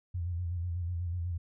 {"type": "tone with vibrato", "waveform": "sine", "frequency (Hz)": 87, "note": "F2", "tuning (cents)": -6, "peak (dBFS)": -31, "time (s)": [0.14, 1.38], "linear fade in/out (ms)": 10, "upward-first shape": "square", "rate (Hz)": 8.1, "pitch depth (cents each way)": 52, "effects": []}